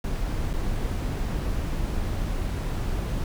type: noise with dropouts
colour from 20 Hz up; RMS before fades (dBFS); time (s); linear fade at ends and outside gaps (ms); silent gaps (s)
brown; -27; 0.04-3.24; 2; 0.532-0.537
effects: none